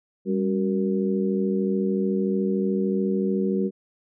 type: harmonic tone with a mistuned harmonic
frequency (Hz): 93.6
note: F#2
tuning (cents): +20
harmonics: 2 / 3 / 4 / 5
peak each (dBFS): -23 / -32 / -26 / -30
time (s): 0.25-3.71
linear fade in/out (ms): 50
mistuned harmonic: 2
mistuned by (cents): +94
effects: none